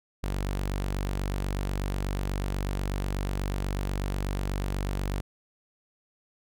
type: tone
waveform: sawtooth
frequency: 48.17 Hz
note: G1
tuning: 30 cents flat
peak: -24 dBFS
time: 0.23-5.21 s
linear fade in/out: 10 ms
effects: none